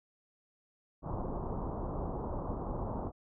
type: low-pass noise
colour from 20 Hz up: pink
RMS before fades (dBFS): -37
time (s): 1.02-3.12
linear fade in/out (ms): 50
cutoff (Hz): 1100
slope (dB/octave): 48
effects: none